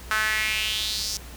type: tone with high-pass filter sweep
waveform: sawtooth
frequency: 216 Hz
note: A3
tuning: 32 cents flat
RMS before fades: -26 dBFS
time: 0.11-1.17 s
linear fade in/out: 2 ms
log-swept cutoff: 1400 to 5600 Hz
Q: 3.7
effects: added 60 Hz sine -41 dBFS peak until 1.36 s + pink hiss -44 dBFS RMS until 1.36 s